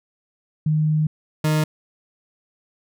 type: tone pair in turn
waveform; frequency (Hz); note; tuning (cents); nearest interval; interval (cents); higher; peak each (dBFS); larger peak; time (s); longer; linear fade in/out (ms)
sine / 40% pulse; 154.2 / 154.2; D#3 / D#3; -15 / -15; unison; 0; neither; -16; neither; 0.66-1.07 / 1.44-1.64; first; 5
effects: none